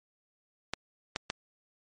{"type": "clicks", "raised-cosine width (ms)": 0.2, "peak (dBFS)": -13, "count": 3, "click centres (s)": [0.736, 1.161, 1.301], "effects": ["MP3 48 kbps"]}